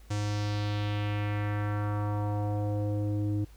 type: tone with low-pass filter sweep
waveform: square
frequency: 103.83 Hz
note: G#2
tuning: in tune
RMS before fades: -30 dBFS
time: 0.1-3.45 s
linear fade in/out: 10 ms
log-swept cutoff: 7100 to 300 Hz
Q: 2
effects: added 52 Hz sine -50 dBFS peak until 3.56 s + pink hiss -61 dBFS RMS until 3.56 s